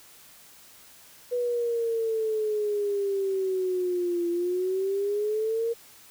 sine exponential two-way sweep, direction down then up, 492.7 to 342.6 to 467.5 Hz, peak -24 dBFS, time 1.31-5.74 s, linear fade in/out 20 ms, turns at 4.29 s, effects white hiss -52 dBFS RMS until 6.1 s

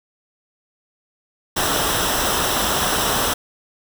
pink noise with comb filter, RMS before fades -20 dBFS, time 1.56-3.34 s, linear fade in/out 10 ms, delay 0.44 ms, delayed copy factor -0.6, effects none

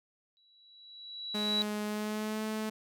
sine tone with exponential growth, 3917 Hz, B7, 15 cents flat, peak -26 dBFS, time 0.37-1.62 s, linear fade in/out 0 ms, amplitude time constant 270 ms
sawtooth tone with pitch glide, 210 to 216.9 Hz, G#3 to A3, +19 to -25 cents, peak -29 dBFS, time 1.34-2.7 s, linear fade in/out 10 ms, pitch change +56 cents, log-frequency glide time 1.85-2.43 s
effects none

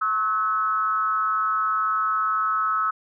sine tone with frequency modulation, 1291 Hz, E6, 37 cents flat, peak -20 dBFS, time 0.01-2.91 s, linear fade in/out 10 ms, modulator 198 Hz, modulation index 0.61, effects none

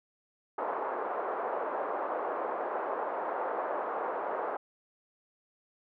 pink band-pass noise, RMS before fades -34 dBFS, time 0.58-4.57 s, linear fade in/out 5 ms, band 440 to 1200 Hz, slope 24 dB/octave, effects none

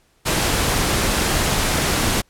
pink noise, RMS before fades -19 dBFS, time 0.25-2.22 s, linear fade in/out 20 ms, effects pink hiss -60 dBFS RMS until 2.29 s + low-pass 12000 Hz 12 dB/octave

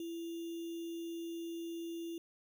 sine tone with sample-and-hold, 335.4 Hz, E4, 30 cents sharp, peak -39 dBFS, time 0-2.18 s, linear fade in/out 2 ms, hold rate 3150 Hz, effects none

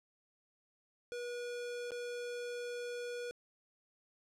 square tone with dropouts, 483.8 Hz, B4, 36 cents flat, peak -40 dBFS, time 1.12-3.31 s, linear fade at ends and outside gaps 0 ms, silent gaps 1.907-1.918 s, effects low-pass 8000 Hz 12 dB/octave + 12-bit

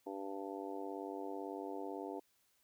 harmonic tone, 98 Hz, G2, in tune, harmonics 3 / 4 / 5 / 6 / 7 / 8 / 9, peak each -46 / -46 / -48 / -57 / -49 / -57 / -50 dBFS, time 0.06-2.2 s, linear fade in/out 10 ms, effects white hiss -75 dBFS RMS until 2.63 s

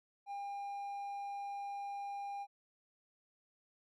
triangle tone, 803 Hz, G5, 41 cents sharp, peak -38 dBFS, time 0.26-2.47 s, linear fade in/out 50 ms, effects none

